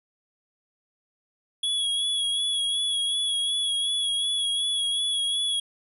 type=tone with vibrato; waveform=square; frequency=3353 Hz; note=G#7; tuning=16 cents sharp; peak=-24 dBFS; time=1.63-5.6 s; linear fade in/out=5 ms; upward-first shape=sine; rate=2.7 Hz; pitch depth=30 cents each way; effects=resampled to 32000 Hz